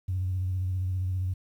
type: tone with vibrato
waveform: sine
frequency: 92.5 Hz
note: F#2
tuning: in tune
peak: -25 dBFS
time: 0.08-1.34 s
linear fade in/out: 10 ms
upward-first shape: sine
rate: 15 Hz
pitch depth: 40 cents each way
effects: tanh soft clip ceiling -22 dBFS + 10-bit